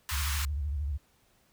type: high-pass noise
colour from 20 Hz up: pink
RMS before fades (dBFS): -35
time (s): 0.09-0.45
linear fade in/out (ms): 0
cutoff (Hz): 990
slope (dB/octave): 48
type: tone with vibrato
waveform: sine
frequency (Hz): 72.2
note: D2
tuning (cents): -29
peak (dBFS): -29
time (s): 0.11-0.98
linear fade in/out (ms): 20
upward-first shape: square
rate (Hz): 13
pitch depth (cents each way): 110
effects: pink hiss -67 dBFS RMS until 1.52 s